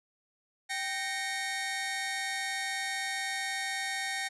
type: tone cluster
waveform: sawtooth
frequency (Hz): 779 / 1856 / 2204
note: G5 / A#6 / C#7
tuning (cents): -11 / -8 / -11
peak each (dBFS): -34 / -31 / -35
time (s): 0.69-4.29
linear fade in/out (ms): 20
effects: resampled to 24000 Hz